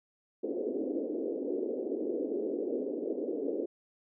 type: band-pass noise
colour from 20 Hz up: white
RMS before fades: -34 dBFS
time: 0.43-3.66 s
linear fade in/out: 10 ms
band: 260 to 500 Hz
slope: 48 dB/octave
effects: none